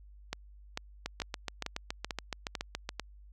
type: two click trains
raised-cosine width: 0.2 ms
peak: -17 / -17 dBFS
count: 7 / 14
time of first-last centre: 0.33-2.997 / 1.06-2.891 s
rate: 2.25 / 7.1 Hz
effects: added 50 Hz sine -51 dBFS peak until 3.32 s